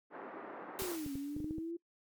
pink band-pass noise, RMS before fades -47 dBFS, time 0.1-0.98 s, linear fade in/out 50 ms, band 270 to 1600 Hz, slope 24 dB/octave
white noise with exponential decay, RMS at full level -40 dBFS, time 0.79-1.71 s, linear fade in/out 0 ms, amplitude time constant 200 ms
sine exponential two-way sweep, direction down then up, 392 to 272.3 to 343.1 Hz, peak -37 dBFS, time 0.79-1.77 s, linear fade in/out 10 ms, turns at 1.13 s
clicks, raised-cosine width 3 ms, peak -30 dBFS, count 8, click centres 0.821 / 1.063 / 1.155 / 1.365 / 1.403 / 1.444 / 1.509 / 1.583 s
effects noise-tail reverb RT60 0.1 s tail -23 dB re dry + MP3 96 kbps

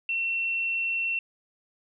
sine tone with frequency modulation, 2710 Hz, E7, 47 cents sharp, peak -25 dBFS, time 0.09-1.19 s, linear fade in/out 2 ms, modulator 53.4 Hz, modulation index 0.29, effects none

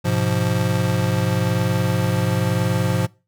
square chord, F diminished, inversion first, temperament just, 104.77 / 125.72 / 174.61 Hz, Ab2 / Cb3 / F3, +16 / +31 / 0 cents, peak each -23 dBFS, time 0.04-3.07 s, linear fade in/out 20 ms, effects noise-tail reverb RT60 0.3 s tail -23 dB re dry

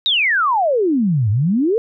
sine exponential two-way sweep, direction down then up, 3881 to 98 to 480.2 Hz, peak -13 dBFS, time 0.06-1.78 s, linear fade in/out 0 ms, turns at 1.3 s, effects none

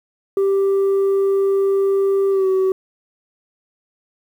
sine tone with pitch glide, 392 to 378.9 Hz, G4 to F#4, 0 to +41 cents, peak -11 dBFS, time 0.37-2.72 s, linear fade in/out 2 ms, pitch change -59 cents, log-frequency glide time 2.31-2.47 s, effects tanh soft clip ceiling -13 dBFS + 8-bit

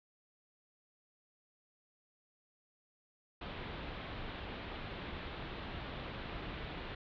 pink low-pass noise, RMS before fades -44 dBFS, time 3.41-6.95 s, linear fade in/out 5 ms, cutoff 3900 Hz, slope 48 dB/octave, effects none

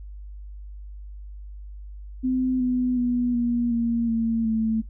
sine tone with pitch steps, 256.7 / 250.5 / 244.5 / 238.7 / 233 / 227.4 / 221.9 Hz, C4 / B3 / B3 / A#3 / A#3 / A#3 / A3, -33 / +25 / -17 / +41 / -1 / -43 / +15 cents, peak -20 dBFS, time 2.23-4.82 s, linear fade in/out 20 ms, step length 370 ms, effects noise-tail reverb RT60 0.1 s tail -18 dB re dry + added 50 Hz sine -36 dBFS peak until 4.89 s

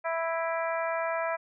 harmonic tone with a mistuned harmonic, 329.6 Hz, E4, in tune, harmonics 2 / 3 / 4 / 5 / 6 / 7, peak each -30 / -34 / -36 / -38 / -40 / -41 dBFS, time 0.04-1.37 s, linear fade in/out 20 ms, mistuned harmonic 7, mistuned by +36 cents, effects none

